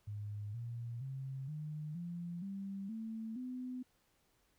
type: tone with pitch steps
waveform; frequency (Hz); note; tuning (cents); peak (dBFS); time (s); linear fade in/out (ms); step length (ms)
sine; 103.83 / 117.9 / 133.88 / 152.02 / 172.61 / 196 / 222.6 / 252.7; G#2 / A#2 / C3 / D#3 / F3 / G3 / A3 / B3; 0 / +20 / +40 / -40 / -20 / 0 / +20 / +40; -40; 0.07-3.83; 10; 470
effects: pink hiss -75 dBFS RMS until 4.58 s